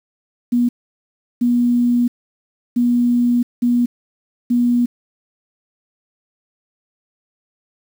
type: tone bursts at uneven times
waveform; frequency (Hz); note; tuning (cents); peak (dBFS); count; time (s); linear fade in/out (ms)
sine; 241.7; B3; -37; -12; 5; 0.52-0.69 / 1.41-2.08 / 2.76-3.43 / 3.62-3.86 / 4.5-4.86; 10
effects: 7-bit